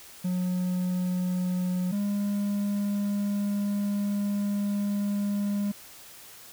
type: tone pair in turn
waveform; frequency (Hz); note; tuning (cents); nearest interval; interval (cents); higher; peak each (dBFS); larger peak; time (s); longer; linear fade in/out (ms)
triangle; 181.3 / 203.1; F#3 / G#3; -35 / -38; major second; 197; second; -23; neither; 0.24-1.92 / 1.92-5.72; second; 10
effects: white hiss -48 dBFS RMS until 6.52 s